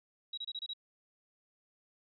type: tone bursts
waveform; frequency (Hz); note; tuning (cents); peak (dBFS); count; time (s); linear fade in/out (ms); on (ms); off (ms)
sine; 3858; B7; -41; -37; 6; 0.33-0.735; 5; 45; 27
effects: none